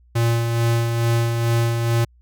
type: tone with tremolo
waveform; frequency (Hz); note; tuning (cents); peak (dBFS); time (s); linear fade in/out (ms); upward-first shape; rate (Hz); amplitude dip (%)
square; 116.54; A#2; 0; -16; 0.15-2.05; 10; sine; 2.3; 40
effects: added 60 Hz sine -50 dBFS peak until 2.21 s